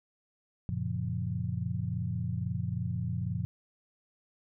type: chord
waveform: sine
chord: Gb major seventh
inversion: none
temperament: equal with one note detuned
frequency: 92.5 / 116.07 / 138.59 / 174.61 Hz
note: Gb2 / Bb2 / Db3 / F3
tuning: 0 / -7 / 0 / 0 cents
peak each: -36 / -34 / -38 / -36 dBFS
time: 0.69-3.45 s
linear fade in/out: 0 ms
effects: none